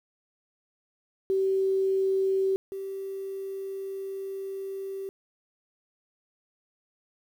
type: tone pair in turn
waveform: sine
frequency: 384.6 / 388.4 Hz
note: G4 / G4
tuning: -33 / -16 cents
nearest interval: unison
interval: 17 cents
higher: second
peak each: -22 / -32 dBFS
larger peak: first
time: 1.3-2.56 / 2.72-5.09 s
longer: second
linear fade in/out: 0 ms
effects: 9-bit